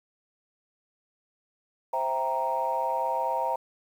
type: chord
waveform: sine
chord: C dominant seventh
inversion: none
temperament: equal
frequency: 523.3 / 659.3 / 784 / 932.3 Hz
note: C5 / E5 / G5 / Bb5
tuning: 0 / 0 / 0 / 0 cents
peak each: -32 / -32 / -32 / -27 dBFS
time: 1.93-3.56 s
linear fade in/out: 5 ms
effects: tanh soft clip ceiling -16 dBFS + 9-bit